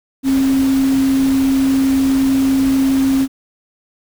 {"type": "tone in noise", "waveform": "sine", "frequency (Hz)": 268.2, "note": "C4", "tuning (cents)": 43, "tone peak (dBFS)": -11, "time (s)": [0.23, 3.28], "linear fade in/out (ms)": 50, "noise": "pink", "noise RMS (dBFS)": -28, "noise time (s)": [0.23, 3.28], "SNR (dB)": 14, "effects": []}